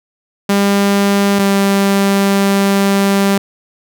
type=tone pair in turn; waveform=sawtooth; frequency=200 / 197.7 Hz; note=G3 / G3; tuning=+35 / +15 cents; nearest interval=unison; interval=20 cents; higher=first; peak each=-6 dBFS; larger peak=neither; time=0.49-1.39 / 1.39-3.38 s; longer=second; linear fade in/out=5 ms; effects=none